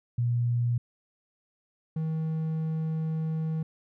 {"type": "tone pair in turn", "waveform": ["sine", "triangle"], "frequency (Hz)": [120, 159.14], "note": ["B2", "D#3"], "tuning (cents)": [-49, 39], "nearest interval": "perfect fourth", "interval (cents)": 488, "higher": "second", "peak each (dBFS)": [-23, -25], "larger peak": "first", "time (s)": [[0.18, 0.78], [1.96, 3.63]], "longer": "second", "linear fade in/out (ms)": 5, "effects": []}